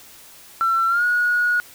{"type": "tone with pitch glide", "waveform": "sine", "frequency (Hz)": [1347, 1452], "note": ["E6", "F#6"], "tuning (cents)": [37, -33], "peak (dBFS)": -15, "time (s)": [0.61, 1.6], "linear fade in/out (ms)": 0, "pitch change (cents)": 130, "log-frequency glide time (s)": [0.88, 1.04], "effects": ["tanh soft clip ceiling -11 dBFS", "white hiss -45 dBFS RMS until 1.74 s"]}